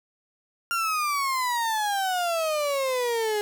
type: exponential sweep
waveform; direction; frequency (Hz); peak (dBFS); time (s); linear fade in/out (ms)
35% pulse; down; 1396.9 to 412.4; -22; 0.71-3.41; 0
effects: none